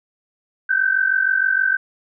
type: tone pair together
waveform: sine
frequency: 1521.6 / 1568 Hz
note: F#6 / G6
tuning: +48 / 0 cents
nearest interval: minor second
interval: 52 cents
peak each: -18 dBFS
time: 0.69-1.77 s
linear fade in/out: 10 ms
effects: none